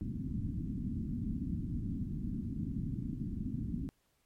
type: low-pass noise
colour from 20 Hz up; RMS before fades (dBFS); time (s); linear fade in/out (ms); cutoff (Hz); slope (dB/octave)
white; -37; 0.01-3.89; 0; 270; 48
effects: pink hiss -75 dBFS RMS until 4.25 s + MP3 64 kbps